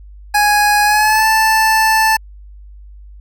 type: tone with pitch glide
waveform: 25% pulse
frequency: 830.6 to 880 Hz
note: G#5 to A5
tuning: 0 to 0 cents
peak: -6 dBFS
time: 0.34-2.17 s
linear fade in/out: 10 ms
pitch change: +100 cents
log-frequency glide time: 0.84-1.26 s
effects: added 50 Hz sine -34 dBFS peak until 3.2 s